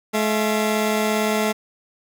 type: tone pair together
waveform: 15% pulse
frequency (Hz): 214.3 / 680.4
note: A3 / F5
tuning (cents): -45 / -45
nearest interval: octave + minor sixth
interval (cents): 2000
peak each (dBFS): -13 / -20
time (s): 0.13-1.53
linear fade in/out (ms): 20
effects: none